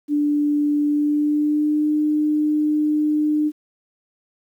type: tone with pitch glide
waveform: sine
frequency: 293.7 to 302 Hz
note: D4 to D4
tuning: 0 to +48 cents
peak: -16 dBFS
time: 0.08-3.52 s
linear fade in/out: 50 ms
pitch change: +48 cents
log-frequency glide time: 0.86-1.89 s
effects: 9-bit